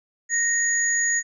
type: tone pair together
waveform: sine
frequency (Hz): 1864.7 / 6773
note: A#6 / G#8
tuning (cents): 0 / +33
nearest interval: octave + minor seventh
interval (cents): 2233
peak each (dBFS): -22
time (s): 0.29-1.23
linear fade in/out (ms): 50
effects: none